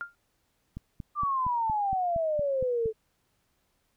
sine tone with exponential decay, 1400 Hz, F6, 4 cents sharp, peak -28 dBFS, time 0.01-0.15 s, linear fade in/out 0 ms, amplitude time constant 29 ms
click train, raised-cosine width 5 ms, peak -25 dBFS, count 10, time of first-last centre 0.77-2.858 s, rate 4.31 Hz
sine exponential sweep, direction down, 1200 to 432.3 Hz, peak -25 dBFS, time 1.15-2.93 s, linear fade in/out 50 ms
effects pink hiss -73 dBFS RMS until 3.96 s

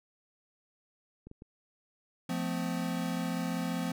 clicks, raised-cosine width 3 ms, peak -34 dBFS, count 3, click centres 1.27 / 1.314 / 1.421 s
square chord, F major, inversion none, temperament equal with one note detuned, 174.61 / 220 / 255.1 Hz, F3 / A3 / C4, 0 / 0 / -44 cents, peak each -35 / -39 / -36 dBFS, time 2.29-3.92 s, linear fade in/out 5 ms
effects none

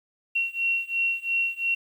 sine beating tone pair, 2732 / 2734.9 Hz, F7 / F7, -39 / -37 cents, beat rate 2.9 Hz, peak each -27 / -26 dBFS, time 0.35-1.75 s, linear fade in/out 10 ms, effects 9-bit

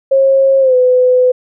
sine tone with pitch glide, 540 to 503.8 Hz, C#5 to B4, -45 to +34 cents, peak -6 dBFS, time 0.11-1.32 s, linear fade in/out 10 ms, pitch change -121 cents, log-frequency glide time 0.6-0.75 s, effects none

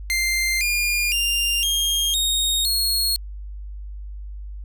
sawtooth tone with pitch steps, 2093 / 2418 / 2794 / 3228 / 3729 / 4309 Hz, C7 / D7 / F7 / G#7 / A#7 / C#8, 0 / +50 / 0 / -50 / 0 / -50 cents, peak -16 dBFS, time 0.1-3.16 s, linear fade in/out 0 ms, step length 510 ms, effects added 50 Hz sine -31 dBFS peak until 4.64 s

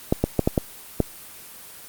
clicks, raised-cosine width 2 ms, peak -4 dBFS, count 6, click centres 0.125 / 0.24 / 0.393 / 0.475 / 0.578 / 1.003 s, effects white hiss -42 dBFS RMS until 1.88 s + Opus 24 kbps

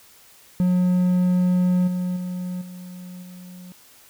triangle tone with level steps, 180.7 Hz, F#3, 41 cents flat, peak -14 / -20 / -24 / -33 / -36 dBFS, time 0.6-3.72 s, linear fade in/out 0 ms, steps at 1.87 / 2.16 / 2.61 / 3.22 s, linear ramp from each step 10 ms, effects white hiss -51 dBFS RMS until 4.09 s

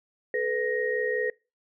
sine tone cluster, 431.6 / 496.7 / 1872 Hz, A4 / B4 / A#6, -33 / +10 / +7 cents, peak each -29 / -28 / -30 dBFS, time 0.34-1.3 s, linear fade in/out 2 ms, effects noise-tail reverb RT60 0.3 s tail -25 dB re dry

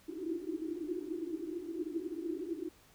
white band-pass noise, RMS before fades -39 dBFS, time 0.08-2.69 s, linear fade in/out 10 ms, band 310 to 360 Hz, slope 96 dB/octave, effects pink hiss -63 dBFS RMS until 2.94 s

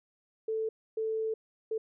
sine tone bursts at uneven times, 441.5 Hz, A4, 6 cents sharp, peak -29 dBFS, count 3, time 0.48-0.69 / 0.97-1.34 / 1.71-1.78 s, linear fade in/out 5 ms, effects none

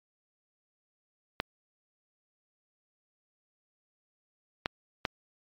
clicks, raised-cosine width 0.3 ms, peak -11 dBFS, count 3, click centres 1.401 / 4.659 / 5.052 s, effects MP3 96 kbps

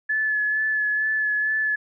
sine tone with vibrato, 1722 Hz, A6, 38 cents flat, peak -20 dBFS, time 0.09-1.76 s, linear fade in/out 10 ms, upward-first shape sine, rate 2.2 Hz, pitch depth 20 cents each way, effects none

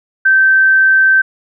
sine tone, 1552 Hz, G6, 18 cents flat, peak -6 dBFS, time 0.25-1.22 s, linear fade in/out 10 ms, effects none

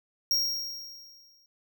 square tone with exponential decay, 5588 Hz, F8, in tune, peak -22 dBFS, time 0.31-1.46 s, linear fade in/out 1 ms, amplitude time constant 250 ms, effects none

